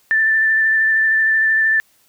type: tone with vibrato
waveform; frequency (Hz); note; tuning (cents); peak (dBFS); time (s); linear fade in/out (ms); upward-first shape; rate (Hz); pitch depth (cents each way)
sine; 1770; A6; +10; -12; 0.11-1.8; 0; sine; 13; 15
effects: white hiss -57 dBFS RMS until 2.08 s